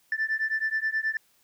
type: beating tone pair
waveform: sine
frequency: 1760 / 1769.4 Hz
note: A6 / A6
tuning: 0 / +9 cents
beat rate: 9.4 Hz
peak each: -27 dBFS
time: 0.12-1.17 s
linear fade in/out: 2 ms
effects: tanh soft clip ceiling -20 dBFS + white hiss -65 dBFS RMS until 1.43 s